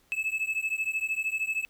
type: beating tone pair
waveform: triangle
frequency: 2598 / 2611 Hz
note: E7 / E7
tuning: -26 / -17 cents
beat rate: 13 Hz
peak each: -29 dBFS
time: 0.12-1.65 s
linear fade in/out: 0 ms
effects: pink hiss -65 dBFS RMS until 1.69 s